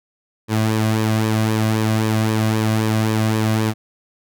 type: tone with flanger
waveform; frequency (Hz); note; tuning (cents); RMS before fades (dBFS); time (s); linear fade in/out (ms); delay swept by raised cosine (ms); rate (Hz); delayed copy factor
sawtooth; 109.6; A2; -6; -18; 0.48-3.74; 50; 1.4 to 2.29; 3.8; -0.55
effects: none